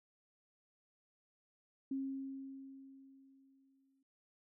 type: tone with exponential decay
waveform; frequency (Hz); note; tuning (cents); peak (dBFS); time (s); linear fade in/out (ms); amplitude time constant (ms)
sine; 270; C#4; -45; -35; 1.91-4.03; 5; 460
effects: none